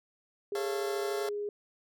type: tone with pitch glide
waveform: sine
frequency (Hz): 406 to 412.4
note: G#4 to G#4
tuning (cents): -39 to -12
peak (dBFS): -32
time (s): 0.52-1.49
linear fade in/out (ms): 2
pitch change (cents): +27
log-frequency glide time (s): 1.02-1.26
type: chord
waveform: sawtooth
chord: A augmented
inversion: none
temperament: just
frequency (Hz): 440 / 550 / 687.5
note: A4 / C#5 / E#5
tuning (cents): 0 / -14 / -27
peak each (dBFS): -35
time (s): 0.55-1.29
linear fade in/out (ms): 2
effects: none